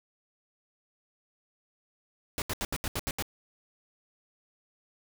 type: noise bursts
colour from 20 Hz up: pink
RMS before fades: -32 dBFS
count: 8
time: 2.38-3.224 s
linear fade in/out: 0 ms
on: 39 ms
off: 76 ms
effects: none